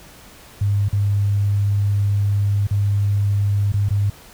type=tone with dropouts; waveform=sine; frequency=101.2 Hz; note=G#2; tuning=44 cents flat; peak=-15 dBFS; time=0.61-4.1 s; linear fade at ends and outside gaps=5 ms; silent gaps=0.886-0.928 / 2.67-2.709 / 3.721-3.739 / 3.888-3.906 s; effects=pink hiss -44 dBFS RMS until 4.33 s